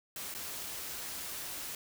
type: noise with dropouts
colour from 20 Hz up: white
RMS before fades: -41 dBFS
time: 0.16-1.75 s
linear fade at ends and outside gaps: 2 ms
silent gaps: 0.341-0.348 s
effects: none